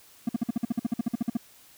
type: tone bursts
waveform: triangle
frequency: 233.1 Hz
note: A#3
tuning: in tune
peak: -20 dBFS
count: 16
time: 0.27-1.371 s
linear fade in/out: 5 ms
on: 21 ms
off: 51 ms
effects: white hiss -55 dBFS RMS until 1.77 s